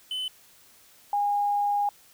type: tone pair in turn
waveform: triangle / sine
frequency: 3029 / 817.2 Hz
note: F#7 / G#5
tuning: +40 / -28 cents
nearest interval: octave + major seventh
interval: 2268 cents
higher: first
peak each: -27 / -22 dBFS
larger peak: second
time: 0.11-0.28 / 1.13-1.89 s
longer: second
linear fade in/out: 2 ms
effects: white hiss -56 dBFS RMS until 2.13 s